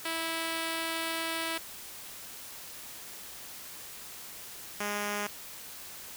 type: tone pair in turn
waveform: 5% pulse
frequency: 327.4 / 206.1 Hz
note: E4 / G#3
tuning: -12 / -13 cents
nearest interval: minor sixth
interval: 801 cents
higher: first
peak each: -20 dBFS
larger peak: neither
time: 0.05-1.58 / 4.8-5.27 s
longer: first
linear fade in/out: 5 ms
effects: white hiss -45 dBFS RMS until 6.16 s